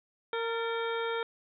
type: harmonic tone with a mistuned harmonic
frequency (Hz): 460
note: A#4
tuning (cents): -23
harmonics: 1 / 2 / 3 / 4 / 5 / 7 / 8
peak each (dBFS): -32 / -38 / -37 / -43 / -43 / -45 / -45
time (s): 0.33-1.23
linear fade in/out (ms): 2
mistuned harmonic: 4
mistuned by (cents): -62
effects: none